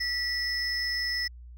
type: tone pair together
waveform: triangle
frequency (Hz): 1951 / 5209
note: B6 / E8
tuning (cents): -22 / -21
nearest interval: octave + perfect fourth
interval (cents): 1701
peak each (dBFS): -28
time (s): 0-1.28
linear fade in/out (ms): 10
effects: tanh soft clip ceiling -20 dBFS + added 60 Hz sine -43 dBFS peak until 1.57 s